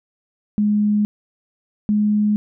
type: tone pair in turn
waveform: sine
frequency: 208.8 / 209.7 Hz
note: G#3 / G#3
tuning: +10 / +17 cents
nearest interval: unison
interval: 7 cents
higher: second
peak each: -14 dBFS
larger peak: neither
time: 0.58-1.05 / 1.89-2.36 s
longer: neither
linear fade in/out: 0 ms
effects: none